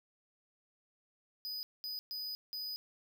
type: tone bursts at uneven times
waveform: square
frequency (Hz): 4978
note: D#8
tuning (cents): 0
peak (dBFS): -39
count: 4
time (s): 1.45-1.63 / 1.84-1.99 / 2.11-2.35 / 2.53-2.76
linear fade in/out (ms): 0
effects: none